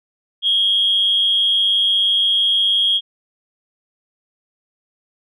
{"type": "tone with amplitude modulation", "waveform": "sine", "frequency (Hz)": 3267, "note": "G#7", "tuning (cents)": -29, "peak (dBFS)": -10, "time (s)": [0.42, 3.01], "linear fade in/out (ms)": 50, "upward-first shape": "sine", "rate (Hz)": 197, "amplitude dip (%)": 55, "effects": ["tanh soft clip ceiling -6 dBFS"]}